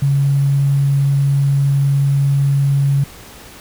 sine tone with sample-and-hold, 139.4 Hz, C#3, 10 cents sharp, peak -11 dBFS, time 0.02-3.04 s, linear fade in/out 5 ms, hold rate 11025 Hz, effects pink hiss -38 dBFS RMS until 3.6 s

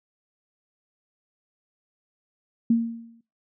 sine tone with exponential decay, 230.6 Hz, A#3, 19 cents flat, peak -14 dBFS, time 2.7-3.21 s, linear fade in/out 5 ms, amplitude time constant 110 ms, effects noise-tail reverb RT60 0.3 s tail -23 dB re dry

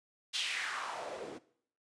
white noise with band-pass filter sweep, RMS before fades -39 dBFS, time 0.33-1.39 s, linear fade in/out 20 ms, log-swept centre 3700 to 290 Hz, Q 2.7, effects noise-tail reverb RT60 0.6 s tail -18 dB re dry + resampled to 22050 Hz

